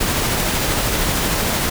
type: noise with tremolo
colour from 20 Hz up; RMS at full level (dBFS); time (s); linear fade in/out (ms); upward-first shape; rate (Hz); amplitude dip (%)
pink; -18; 0-1.7; 10; triangle; 13; 25
effects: none

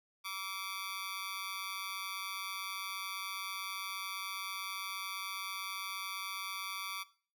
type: tone with amplitude modulation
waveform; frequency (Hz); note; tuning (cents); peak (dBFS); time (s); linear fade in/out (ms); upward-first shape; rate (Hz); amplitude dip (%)
15% pulse; 1155; D6; -29; -29; 0.24-7.04; 20; sine; 191; 80
effects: noise-tail reverb RT60 0.4 s tail -17 dB re dry

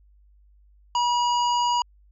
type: harmonic tone with a mistuned harmonic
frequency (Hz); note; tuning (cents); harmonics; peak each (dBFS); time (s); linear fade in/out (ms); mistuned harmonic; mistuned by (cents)
965; B5; -40; 1 / 3 / 5 / 7; -20 / -30 / -34 / -37; 0.95-1.82; 2; 5; -16
effects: added 50 Hz sine -53 dBFS peak until 2.11 s

